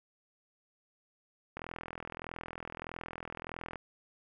click train, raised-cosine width 0.5 ms, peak -25 dBFS, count 92, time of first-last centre 1.57-3.758 s, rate 41.6 Hz, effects none

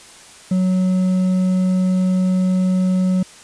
triangle tone with hard clipping, 185 Hz, F#3, in tune, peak -15 dBFS, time 0.51-3.23 s, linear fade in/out 5 ms, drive 7 dB, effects white hiss -42 dBFS RMS until 3.43 s + resampled to 22050 Hz

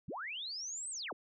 sine linear two-way sweep, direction up then down, 79.3 to 8450 to 148 Hz, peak -39 dBFS, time 0.08-1.13 s, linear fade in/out 5 ms, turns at 0.9 s, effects none

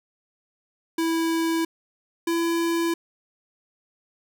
square tone pair in turn, 328.6 / 335.5 Hz, E4 / E4, -5 / +31 cents, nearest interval unison, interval 36 cents, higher second, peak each -22 dBFS, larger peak neither, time 0.98-1.65 / 2.27-2.94 s, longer neither, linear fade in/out 5 ms, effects none

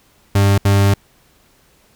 40% pulse tone bursts at uneven times, 99.5 Hz, G2, 26 cents sharp, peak -9 dBFS, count 2, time 0.35-0.58 / 0.65-0.94 s, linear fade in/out 5 ms, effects pink hiss -54 dBFS RMS until 1.95 s

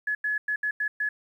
sine tone bursts at uneven times, 1700 Hz, G#6, 40 cents sharp, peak -24 dBFS, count 6, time 0.07-0.15 / 0.24-0.38 / 0.48-0.56 / 0.63-0.71 / 0.8-0.88 / 1-1.09 s, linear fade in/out 5 ms, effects 10-bit

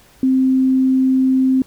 sine tone, 261.6 Hz, C4, in tune, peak -11 dBFS, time 0.23-1.62 s, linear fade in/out 2 ms, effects pink hiss -49 dBFS RMS until 1.66 s

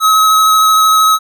square tone with vibrato, 1280 Hz, D#6, 49 cents sharp, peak -7 dBFS, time 0-1.19 s, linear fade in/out 50 ms, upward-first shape sine, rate 13 Hz, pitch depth 11 cents each way, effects none

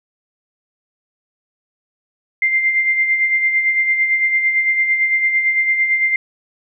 sine tone with tremolo, 2094 Hz, C7, 1 cent sharp, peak -11 dBFS, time 2.42-6.16 s, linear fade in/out 2 ms, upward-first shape sine, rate 8.9 Hz, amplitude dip 50%, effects none

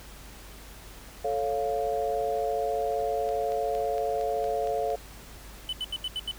sine chord, A augmented, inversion none, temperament equal, 440 / 554.4 / 698.5 Hz, A4 / C#5 / E#5, 0 / 0 / 0 cents, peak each -30 / -31 / -29 dBFS, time 1.24-4.96 s, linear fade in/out 10 ms
click train, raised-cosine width 0.2 ms, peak -27 dBFS, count 8, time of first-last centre 3.29-4.903 s, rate 4.34 Hz
triangle tone bursts, 3004 Hz, F#7, 26 cents sharp, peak -27 dBFS, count 6, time 5.69-6.313 s, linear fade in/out 2 ms, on 38 ms, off 79 ms
effects added 50 Hz sine -47 dBFS peak until 6.38 s + pink hiss -48 dBFS RMS until 6.38 s

